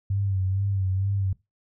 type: tone with vibrato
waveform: sine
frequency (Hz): 96.7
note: G2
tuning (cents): -23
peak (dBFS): -22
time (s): 0.1-1.33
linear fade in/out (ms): 5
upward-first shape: sine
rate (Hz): 2.2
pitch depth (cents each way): 54
effects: noise-tail reverb RT60 0.2 s tail -19 dB re dry